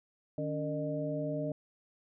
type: harmonic tone with a mistuned harmonic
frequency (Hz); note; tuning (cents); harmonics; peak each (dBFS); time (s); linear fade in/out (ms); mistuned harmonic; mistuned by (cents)
152.3; D#3; -37; 1 / 2 / 3 / 4; -37 / -37 / -42 / -36; 0.38-1.52; 2; 2; -130
effects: none